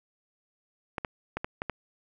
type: clicks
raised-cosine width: 0.5 ms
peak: -16 dBFS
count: 6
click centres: 0.982 / 1.048 / 1.37 / 1.445 / 1.619 / 1.697 s
effects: none